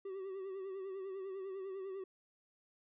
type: tone with vibrato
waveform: triangle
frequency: 384.4 Hz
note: G4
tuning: 34 cents flat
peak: -39 dBFS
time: 0.05-2.04 s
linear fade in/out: 5 ms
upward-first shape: sine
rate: 10 Hz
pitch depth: 53 cents each way
effects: resampled to 8000 Hz